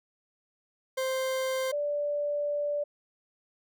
40% pulse / sine tone pair in turn, 523.3 / 584 Hz, C5 / D5, 0 / -10 cents, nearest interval major second, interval 190 cents, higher second, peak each -27 dBFS, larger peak neither, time 0.97-1.72 / 1.72-2.84 s, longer second, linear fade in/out 10 ms, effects none

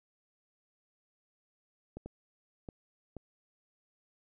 clicks, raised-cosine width 2 ms, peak -29 dBFS, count 4, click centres 1.97 / 2.06 / 2.688 / 3.167 s, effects none

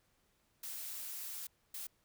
blue noise bursts at uneven times, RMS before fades -44 dBFS, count 2, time 0.63-1.47 / 1.74-1.87 s, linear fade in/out 5 ms, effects pink hiss -75 dBFS RMS until 2.04 s

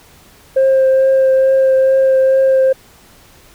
sine tone with vibrato, 530 Hz, C5, 22 cents sharp, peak -6 dBFS, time 0.56-2.73 s, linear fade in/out 10 ms, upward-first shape triangle, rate 2.3 Hz, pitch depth 13 cents each way, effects tanh soft clip ceiling -6 dBFS + pink hiss -45 dBFS RMS until 3.54 s

